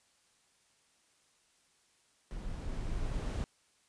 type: noise with level ramp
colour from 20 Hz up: brown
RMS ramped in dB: -41 to -32 dBFS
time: 2.31-3.44 s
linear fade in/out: 0 ms
effects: white hiss -70 dBFS RMS until 3.88 s + resampled to 22050 Hz